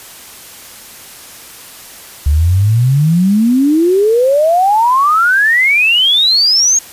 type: exponential sweep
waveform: sine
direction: up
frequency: 69.5 to 6650 Hz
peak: -7 dBFS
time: 2.26-6.79 s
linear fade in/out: 5 ms
effects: white hiss -34 dBFS RMS until 6.92 s + resampled to 32000 Hz